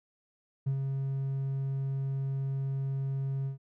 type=tone with ADSR envelope; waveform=triangle; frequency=135.8 Hz; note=C#3; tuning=35 cents flat; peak=-22 dBFS; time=0.66-3.58 s; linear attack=15 ms; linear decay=79 ms; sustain=-5 dB; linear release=120 ms; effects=tanh soft clip ceiling -22 dBFS